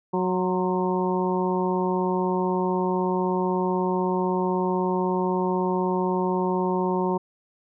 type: harmonic tone with a mistuned harmonic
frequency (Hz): 183.9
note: F#3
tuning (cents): -10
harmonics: 1 / 2 / 3 / 4 / 5 / 6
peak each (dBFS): -26 / -25 / -33 / -34 / -28 / -35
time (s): 0.13-7.18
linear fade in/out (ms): 10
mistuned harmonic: 6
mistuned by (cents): -69
effects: none